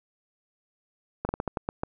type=slowing click train; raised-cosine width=1 ms; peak=-14 dBFS; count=8; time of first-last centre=1.25-1.835 s; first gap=40 ms; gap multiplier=1.24; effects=none